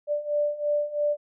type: beating tone pair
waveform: sine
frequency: 587.3 / 590.3 Hz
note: D5 / D5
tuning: 0 / +9 cents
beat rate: 3 Hz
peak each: -28 / -25 dBFS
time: 0.07-1.17 s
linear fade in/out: 50 ms
effects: none